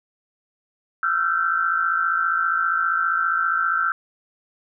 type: tone cluster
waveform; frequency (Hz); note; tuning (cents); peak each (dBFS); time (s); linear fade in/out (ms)
sine; 1320 / 1375 / 1546; E6 / F6 / G6; +2 / -27 / -24; -23; 1.03-3.92; 2
effects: none